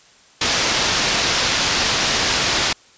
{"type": "low-pass noise", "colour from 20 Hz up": "white", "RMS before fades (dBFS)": -19, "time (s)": [0.41, 2.73], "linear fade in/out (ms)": 5, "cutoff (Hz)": 6000, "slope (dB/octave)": 24, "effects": ["white hiss -50 dBFS RMS until 2.97 s", "resampled to 16000 Hz"]}